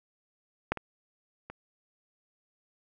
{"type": "clicks", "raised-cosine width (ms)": 0.5, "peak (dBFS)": [-11, -22, -26], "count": 3, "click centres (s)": [0.72, 0.773, 1.5], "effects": []}